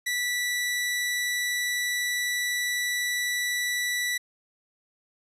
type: tone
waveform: sawtooth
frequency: 1962 Hz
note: B6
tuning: 12 cents flat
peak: -22 dBFS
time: 0.06-4.18 s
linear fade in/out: 10 ms
effects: resampled to 32000 Hz